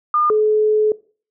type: tone pair in turn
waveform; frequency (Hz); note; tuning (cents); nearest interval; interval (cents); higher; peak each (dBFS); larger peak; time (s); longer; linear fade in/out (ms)
sine; 1211 / 428.2; D#6 / A4; -47 / -47; octave + tritone; 1800; first; -13 / -12; second; 0.14-0.3 / 0.3-0.92; second; 2
effects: noise-tail reverb RT60 0.4 s tail -20 dB re dry